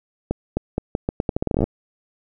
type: accelerating click train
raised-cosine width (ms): 2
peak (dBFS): -7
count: 18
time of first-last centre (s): 0.31-1.64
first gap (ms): 260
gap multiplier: 0.81
effects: none